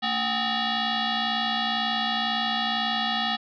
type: tone with frequency modulation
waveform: sine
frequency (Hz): 1318.5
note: E6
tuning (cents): 0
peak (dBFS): -23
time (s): 0.02-3.37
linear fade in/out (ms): 20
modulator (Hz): 515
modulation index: 5.3
effects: none